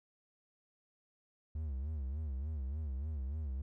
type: tone with vibrato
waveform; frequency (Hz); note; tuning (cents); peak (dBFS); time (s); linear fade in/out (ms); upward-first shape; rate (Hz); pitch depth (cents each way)
triangle; 71.7; D2; -41; -34; 1.55-3.62; 5; sine; 3.4; 180
effects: none